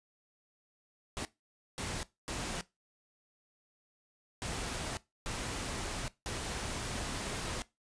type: noise bursts at uneven times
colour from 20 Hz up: pink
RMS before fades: -38 dBFS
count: 6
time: 1.17-1.25 / 1.78-2.03 / 2.28-2.61 / 4.42-4.97 / 5.26-6.08 / 6.26-7.62 s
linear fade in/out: 0 ms
effects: noise-tail reverb RT60 0.2 s tail -18 dB re dry + resampled to 22050 Hz